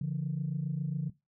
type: tone pair together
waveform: sine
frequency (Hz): 142.25 / 169.6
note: C#3 / E3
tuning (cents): +45 / +50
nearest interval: minor third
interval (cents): 305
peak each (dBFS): -31 / -34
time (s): 0.01-1.1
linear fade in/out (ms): 5
effects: noise-tail reverb RT60 0.2 s tail -18 dB re dry + tanh soft clip ceiling -24 dBFS